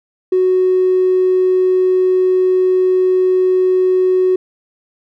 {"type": "tone with tanh clipping", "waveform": "triangle", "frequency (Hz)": 370, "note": "F#4", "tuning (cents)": 0, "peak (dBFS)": -9, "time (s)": [0.32, 4.36], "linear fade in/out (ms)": 5, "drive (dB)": 1, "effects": []}